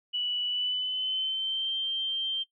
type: tone with pitch glide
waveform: sine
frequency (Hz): 2954 to 3148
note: F#7 to G7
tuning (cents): -3 to +7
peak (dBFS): -27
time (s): 0.13-2.44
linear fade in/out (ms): 20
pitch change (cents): +110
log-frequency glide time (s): 0.47-1.73
effects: noise-tail reverb RT60 0.1 s tail -17 dB re dry